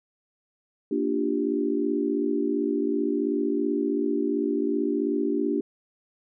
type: chord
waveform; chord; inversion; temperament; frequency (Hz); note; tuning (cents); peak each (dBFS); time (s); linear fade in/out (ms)
sine; G minor seventh; first; equal; 233.1 / 293.7 / 349.2 / 392; Bb3 / D4 / F4 / G4; 0 / 0 / 0 / 0; -30 / -26 / -30 / -28; 0.91-5.61; 5
effects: none